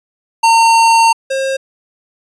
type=tone pair in turn; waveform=square; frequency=912 / 535.6 Hz; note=A#5 / C5; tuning=-38 / +40 cents; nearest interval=major sixth; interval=922 cents; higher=first; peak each=-7 / -15 dBFS; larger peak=first; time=0.43-1.13 / 1.3-1.57 s; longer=first; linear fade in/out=10 ms; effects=resampled to 22050 Hz